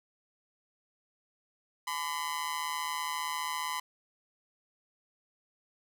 sawtooth tone with amplitude modulation, 1011 Hz, B5, 40 cents sharp, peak -25 dBFS, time 1.87-3.8 s, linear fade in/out 5 ms, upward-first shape sine, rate 155 Hz, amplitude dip 85%, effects none

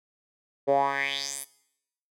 10% pulse tone with band-pass filter sweep, 138.59 Hz, C#3, in tune, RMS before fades -27 dBFS, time 0.67-1.45 s, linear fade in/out 20 ms, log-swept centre 470 to 12000 Hz, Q 4.4, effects noise-tail reverb RT60 0.8 s tail -20 dB re dry

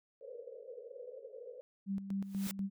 pink band-pass noise, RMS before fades -49 dBFS, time 0.21-1.61 s, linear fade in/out 0 ms, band 450 to 540 Hz, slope 96 dB/octave
sine tone with tremolo, 196 Hz, G3, in tune, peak -33 dBFS, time 1.86-2.7 s, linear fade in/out 50 ms, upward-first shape square, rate 4.1 Hz, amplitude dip 65%
white noise with exponential growth, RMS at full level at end -39 dBFS, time 2.22-2.51 s, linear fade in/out 0 ms, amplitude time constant 62 ms
effects none

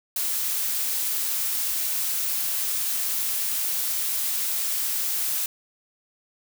blue noise, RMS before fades -26 dBFS, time 0.16-5.46 s, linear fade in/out 2 ms, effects none

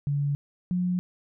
sine tone pair in turn, 143 / 179.78 Hz, D3 / F#3, -46 / -50 cents, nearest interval major third, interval 396 cents, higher second, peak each -23 dBFS, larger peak neither, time 0.07-0.35 / 0.71-0.99 s, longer neither, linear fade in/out 0 ms, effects none

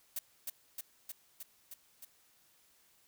blue noise with echo, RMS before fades -37 dBFS, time 0.16-0.19 s, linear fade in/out 5 ms, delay 310 ms, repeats 6, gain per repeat -2 dB, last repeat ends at 2.05 s, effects white hiss -68 dBFS RMS until 3.07 s

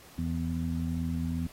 harmonic tone, 82.41 Hz, E2, in tune, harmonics 1 / 2 / 3, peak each -33 / -33 / -33 dBFS, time 0.18-1.47 s, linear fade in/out 5 ms, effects pink hiss -53 dBFS RMS until 1.52 s + AAC 48 kbps

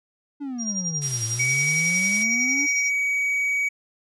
triangle exponential two-way sweep, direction down then up, 294.3 to 110.5 to 294.3 Hz, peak -26 dBFS, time 0.4-2.67 s, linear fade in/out 20 ms, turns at 1.25 s
sine tone with tremolo, 5700 Hz, F8, 34 cents sharp, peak -23 dBFS, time 0.58-2.91 s, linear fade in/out 50 ms, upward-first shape sine, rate 11 Hz, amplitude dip 75%
blue noise, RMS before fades -30 dBFS, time 1.01-2.24 s, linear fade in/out 20 ms
triangle tone, 2263 Hz, C#7, 35 cents sharp, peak -19 dBFS, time 1.39-3.69 s, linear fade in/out 10 ms
effects resampled to 24000 Hz

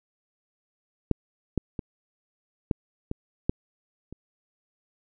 clicks, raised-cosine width 3 ms, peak -8 / -11 / -18 / -10 / -17 / -9 / -27 dBFS, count 7, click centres 1.113 / 1.577 / 1.792 / 2.712 / 3.114 / 3.495 / 4.126 s, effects none

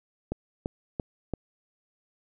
click train, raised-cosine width 2 ms, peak -16 dBFS, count 4, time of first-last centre 0.32-1.337 s, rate 2.95 Hz, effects none

